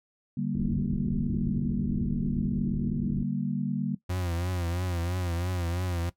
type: chord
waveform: sine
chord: G minor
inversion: second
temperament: just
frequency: 147 / 196 / 235.2 Hz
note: D3 / G3 / Bb3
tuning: +2 / 0 / +16 cents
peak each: -31 dBFS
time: 0.37-3.95 s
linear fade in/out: 5 ms
type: low-pass noise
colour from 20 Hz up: pink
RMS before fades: -34 dBFS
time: 0.55-3.23 s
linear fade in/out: 2 ms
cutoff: 350 Hz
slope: 48 dB/octave
type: tone with vibrato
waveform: 40% pulse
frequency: 88.1 Hz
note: F2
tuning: 16 cents sharp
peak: -27 dBFS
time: 4.09-6.1 s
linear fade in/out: 10 ms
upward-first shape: triangle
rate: 3 Hz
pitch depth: 88 cents each way
effects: noise-tail reverb RT60 0.1 s tail -17 dB re dry